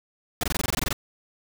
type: noise bursts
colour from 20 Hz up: pink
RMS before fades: -25 dBFS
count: 12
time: 0.41-0.929 s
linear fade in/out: 2 ms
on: 24 ms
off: 21 ms
effects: none